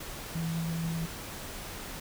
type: tone in noise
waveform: sine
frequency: 164.81 Hz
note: E3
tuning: in tune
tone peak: -30 dBFS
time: 0.35-1.06 s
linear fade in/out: 5 ms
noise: pink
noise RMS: -41 dBFS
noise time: 0-2 s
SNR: +8 dB
effects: none